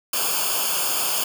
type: noise with comb filter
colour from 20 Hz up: white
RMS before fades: -23 dBFS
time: 0.13-1.24 s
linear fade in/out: 5 ms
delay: 0.51 ms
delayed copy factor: -0.85
effects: none